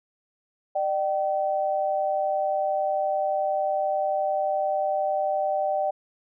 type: tone pair together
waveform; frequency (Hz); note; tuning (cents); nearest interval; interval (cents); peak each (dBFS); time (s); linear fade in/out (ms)
sine; 601.3 / 770; D5 / G5; +41 / -31; major third; 428; -25; 0.75-5.91; 10
effects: none